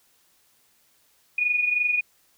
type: tone pair together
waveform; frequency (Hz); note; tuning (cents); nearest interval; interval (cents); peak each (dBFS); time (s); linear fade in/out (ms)
sine; 2455 / 2478; D#7 / D#7; -24 / -8; unison; 16; -21 / -28; 1.38-2.01; 5
effects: white hiss -63 dBFS RMS until 2.37 s